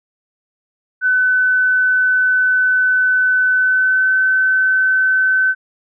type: tone with pitch glide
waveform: sine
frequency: 1508 to 1524.6 Hz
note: F#6 to G6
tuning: +32 to -49 cents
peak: -11 dBFS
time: 1.01-5.55 s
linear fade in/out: 50 ms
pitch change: +19 cents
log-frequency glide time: 3.52-4.13 s
effects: none